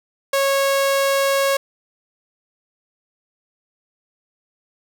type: tone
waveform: sawtooth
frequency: 550 Hz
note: C#5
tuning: 14 cents flat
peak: -12 dBFS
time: 0.33-1.57 s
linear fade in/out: 5 ms
effects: 8-bit